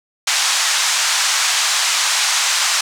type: band-pass noise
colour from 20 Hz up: white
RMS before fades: -17 dBFS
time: 0.27-2.81 s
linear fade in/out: 5 ms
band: 830 to 7600 Hz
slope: 24 dB/octave
effects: none